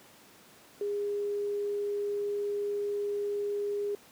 sine tone, 409.1 Hz, G#4, 26 cents flat, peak -29 dBFS, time 0.81-3.95 s, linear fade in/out 2 ms, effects pink hiss -56 dBFS RMS until 4.11 s + high-pass 150 Hz 12 dB/octave

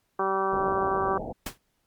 harmonic tone, 192.9 Hz, G3, 28 cents flat, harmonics 1 / 2 / 3 / 4 / 5 / 6 / 7 / 8, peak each -39 / -28 / -35 / -30 / -32 / -28 / -39 / -38 dBFS, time 0.19-1.18 s, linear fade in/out 5 ms
white low-pass noise, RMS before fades -35 dBFS, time 0.52-1.33 s, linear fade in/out 10 ms, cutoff 840 Hz, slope 96 dB/octave
pink noise with exponential decay, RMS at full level -28 dBFS, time 1.46-1.58 s, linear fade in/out 5 ms, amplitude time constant 25 ms
effects pink hiss -73 dBFS RMS until 1.86 s + MP3 96 kbps

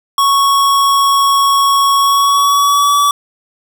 square tone with pitch glide, 1108.7 to 1147.1 Hz, C#6 to D6, 0 to -41 cents, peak -9 dBFS, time 0.18-3.11 s, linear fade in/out 2 ms, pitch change +59 cents, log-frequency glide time 1.97-2.99 s, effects none

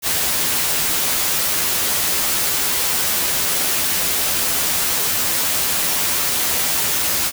white noise with comb filter, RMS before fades -19 dBFS, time 0.02-7.32 s, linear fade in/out 50 ms, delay 12 ms, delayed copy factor +0.55, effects none

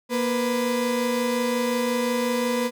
35% pulse tone pair together, 237.1 / 499.8 Hz, A#3 / B4, +30 / +21 cents, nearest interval octave + minor second, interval 1291 cents, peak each -23 dBFS, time 0.09-2.71 s, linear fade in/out 50 ms, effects none

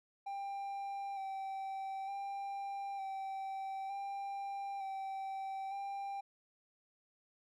triangle tone with vibrato, 784 Hz, G5, in tune, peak -37 dBFS, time 0.26-6.21 s, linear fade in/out 10 ms, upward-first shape square, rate 0.55 Hz, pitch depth 20 cents each way, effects none

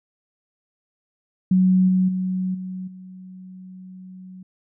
sine tone with level steps, 185.5 Hz, F#3, 5 cents sharp, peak -13 / -15 / -21 / -28 / -37 dBFS, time 1.51-4.43 s, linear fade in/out 5 ms, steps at 1.88 / 2.08 / 2.54 / 2.87 s, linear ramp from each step 10 ms, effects none

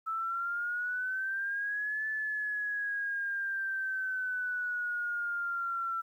sine exponential two-way sweep, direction up then down, 1310 to 1744 to 1345 Hz, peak -31 dBFS, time 0.06-6.02 s, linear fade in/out 20 ms, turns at 2.07 s, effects 11-bit

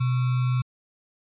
sine tone with sample-and-hold, 126.1 Hz, B2, 36 cents sharp, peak -20 dBFS, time 0-0.62 s, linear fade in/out 10 ms, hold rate 1225 Hz, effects resampled to 8000 Hz

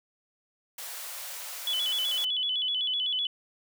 white high-pass noise, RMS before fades -39 dBFS, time 0.78-2.25 s, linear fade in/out 5 ms, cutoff 490 Hz, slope 96 dB/octave
sine tone with vibrato, 3200 Hz, G7, 35 cents sharp, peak -26 dBFS, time 1.67-3.27 s, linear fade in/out 2 ms, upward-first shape square, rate 7.9 Hz, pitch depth 100 cents each way
effects none

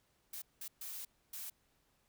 blue noise bursts at uneven times, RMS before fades -45 dBFS, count 4, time 0.33-0.42 / 0.61-0.68 / 0.81-1.05 / 1.33-1.5 s, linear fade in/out 5 ms, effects pink hiss -75 dBFS RMS until 2.08 s

